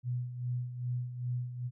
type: tone with tremolo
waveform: sine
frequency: 123.47 Hz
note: B2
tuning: in tune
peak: -30 dBFS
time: 0.03-1.71 s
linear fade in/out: 50 ms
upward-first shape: sine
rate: 2.5 Hz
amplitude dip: 65%
effects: none